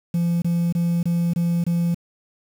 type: tone bursts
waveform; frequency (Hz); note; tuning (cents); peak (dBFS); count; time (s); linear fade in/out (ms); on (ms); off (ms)
sine; 171.3; F3; -33; -15; 6; 0.14-1.945; 5; 280; 25
effects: tanh soft clip ceiling -17 dBFS + 7-bit